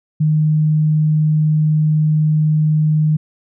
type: tone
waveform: sine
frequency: 154 Hz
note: D#3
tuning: 17 cents flat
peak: -11 dBFS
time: 0.2-3.17 s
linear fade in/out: 10 ms
effects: none